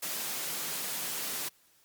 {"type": "high-pass noise", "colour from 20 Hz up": "white", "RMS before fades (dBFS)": -35, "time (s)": [0.02, 1.49], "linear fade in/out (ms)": 10, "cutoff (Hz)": 130, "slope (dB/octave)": 96, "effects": ["white hiss -65 dBFS RMS until 1.84 s", "Opus 48 kbps"]}